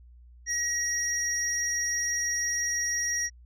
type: tone pair together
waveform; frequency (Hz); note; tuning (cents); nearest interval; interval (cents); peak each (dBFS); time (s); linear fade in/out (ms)
sine; 1900 / 5694; A#6 / F8; +33 / +33; octave + perfect fifth; 1900; -29 / -26; 0.46-3.3; 50
effects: tanh soft clip ceiling -22 dBFS + added 60 Hz sine -49 dBFS peak until 3.45 s